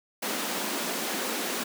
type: high-pass noise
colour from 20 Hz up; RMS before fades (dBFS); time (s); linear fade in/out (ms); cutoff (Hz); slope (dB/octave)
pink; -31; 0.22-1.64; 10; 200; 48
effects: none